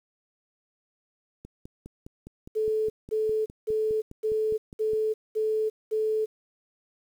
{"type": "click train", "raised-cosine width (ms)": 3, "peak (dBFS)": -29, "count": 18, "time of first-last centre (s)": [1.45, 4.934], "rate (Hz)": 4.88}
{"type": "tone bursts", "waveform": "sine", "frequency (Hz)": 434.7, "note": "A4", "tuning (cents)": -21, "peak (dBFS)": -23, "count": 7, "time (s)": [2.55, 6.26], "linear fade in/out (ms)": 20, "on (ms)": 350, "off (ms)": 210}
{"effects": ["9-bit"]}